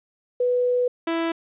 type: tone pair in turn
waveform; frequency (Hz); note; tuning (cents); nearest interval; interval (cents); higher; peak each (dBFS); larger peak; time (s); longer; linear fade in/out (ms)
sine / sawtooth; 493.9 / 331.1; B4 / E4; 0 / +8; perfect fifth; 692; first; -18; neither; 0.4-0.88 / 1.07-1.32; first; 5
effects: resampled to 8000 Hz + 10-bit